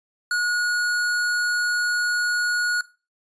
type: tone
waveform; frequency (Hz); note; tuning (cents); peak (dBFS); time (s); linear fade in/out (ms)
square; 1450; F#6; -35; -21; 0.31-2.81; 2
effects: noise-tail reverb RT60 0.3 s tail -18 dB re dry + resampled to 22050 Hz